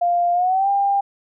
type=tone with pitch glide; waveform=sine; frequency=698.5 to 797.7 Hz; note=F5 to G5; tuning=0 to +30 cents; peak=-15 dBFS; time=0.01-1.01 s; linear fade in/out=10 ms; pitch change=+230 cents; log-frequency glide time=0.33-0.69 s; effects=none